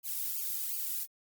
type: noise with flanger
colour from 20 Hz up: violet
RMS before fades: -35 dBFS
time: 0.03-1.07 s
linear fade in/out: 50 ms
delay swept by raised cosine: 0.53 to 1.83 ms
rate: 2.8 Hz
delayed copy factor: -0.85
effects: Opus 48 kbps